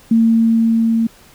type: tone with level ramp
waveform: sine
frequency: 227.1 Hz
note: A#3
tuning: 45 cents flat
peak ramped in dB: -8 to -12 dBFS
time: 0.11-1.07 s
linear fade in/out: 5 ms
effects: pink hiss -46 dBFS RMS until 1.34 s